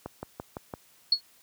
click train, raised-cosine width 1 ms, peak -21 dBFS, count 5, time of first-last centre 0.06-0.738 s, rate 5.9 Hz
sine tone with exponential decay, 4353 Hz, C#8, 32 cents flat, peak -15 dBFS, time 1.12-1.21 s, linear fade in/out 5 ms, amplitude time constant 18 ms
effects white hiss -60 dBFS RMS until 1.42 s + high-pass 60 Hz 12 dB/octave

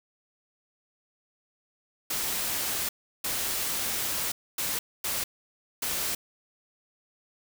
white noise bursts at uneven times, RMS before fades -30 dBFS, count 5, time 2.1-2.89 / 3.24-4.32 / 4.58-4.79 / 5.04-5.24 / 5.82-6.15 s, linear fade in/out 5 ms, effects none

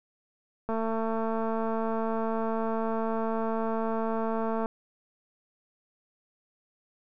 click train, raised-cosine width 1 ms, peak -18 dBFS, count 890, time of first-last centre 0.69-4.659 s, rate 224 Hz, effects none

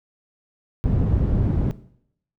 white low-pass noise, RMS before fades -20 dBFS, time 0.84-1.71 s, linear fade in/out 0 ms, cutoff 140 Hz, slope 12 dB/octave, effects noise-tail reverb RT60 0.7 s tail -17 dB re dry

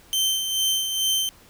sawtooth tone with tremolo, 3106 Hz, G7, 17 cents flat, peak -16 dBFS, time 0.13-1.29 s, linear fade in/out 0 ms, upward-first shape sine, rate 2.3 Hz, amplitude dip 50%, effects pink hiss -52 dBFS RMS until 1.49 s

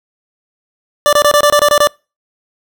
25% pulse tone bursts, 587 Hz, D5, 1 cent flat, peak -3 dBFS, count 9, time 1.06-1.872 s, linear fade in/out 0 ms, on 68 ms, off 25 ms, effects noise-tail reverb RT60 0.3 s tail -26 dB re dry

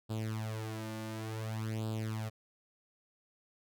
sawtooth tone with flanger, 110 Hz, A2, in tune, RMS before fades -38 dBFS, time 0.09-2.3 s, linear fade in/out 20 ms, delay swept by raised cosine 0.24 to 3.44 ms, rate 0.56 Hz, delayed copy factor +0.8, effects none

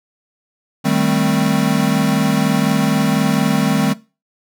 square chord, A half-diminished seventh, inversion second, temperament equal, 155.56 / 196 / 220 / 261.6 Hz, Eb3 / G3 / A3 / C4, 0 / 0 / 0 / 0 cents, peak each -20 dBFS, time 0.84-3.94 s, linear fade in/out 20 ms, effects noise-tail reverb RT60 0.3 s tail -19 dB re dry

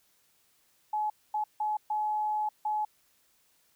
sine tone bursts at uneven times, 850 Hz, G#5, 40 cents sharp, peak -27 dBFS, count 5, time 0.93-1.1 / 1.34-1.44 / 1.6-1.77 / 1.9-2.49 / 2.65-2.85 s, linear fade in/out 5 ms, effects white hiss -68 dBFS RMS until 3.75 s

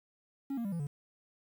triangle tone with pitch steps, 274.2 / 233.3 / 198.42 / 168.79 / 143.58 Hz, C#4 / A#3 / G3 / E3 / D3, -19 / +2 / +21 / +41 / -39 cents, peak -31 dBFS, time 0.5-0.87 s, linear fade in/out 5 ms, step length 74 ms, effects 10-bit

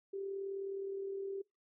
sine tone with amplitude modulation, 392 Hz, G4, in tune, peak -36 dBFS, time 0.13-1.42 s, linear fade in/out 10 ms, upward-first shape sine, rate 39.3 Hz, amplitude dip 40%, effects noise-tail reverb RT60 0.2 s tail -24 dB re dry

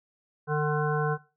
harmonic tone, 150.3 Hz, D3, 40 cents sharp, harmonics 1 / 3 / 5 / 7 / 9 / 10, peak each -27 / -28 / -33 / -34 / -39 / -34 dBFS, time 0.47-1.18 s, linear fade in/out 50 ms, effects noise-tail reverb RT60 0.3 s tail -18 dB re dry

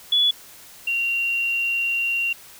sine tone pair in turn, 3416 / 2759 Hz, G#7 / F7, +48 / -22 cents, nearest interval major third, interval 370 cents, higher first, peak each -15 / -20 dBFS, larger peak first, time 0.12-0.31 / 0.87-2.33 s, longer second, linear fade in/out 5 ms, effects white hiss -45 dBFS RMS until 2.59 s

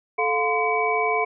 sine tone cluster, 437.1 / 709 / 1027 / 2273 Hz, A4 / F5 / C6 / C#7, -11 / +26 / -33 / +43 cents, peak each -25 dBFS, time 0.18-1.25 s, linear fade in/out 10 ms, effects none

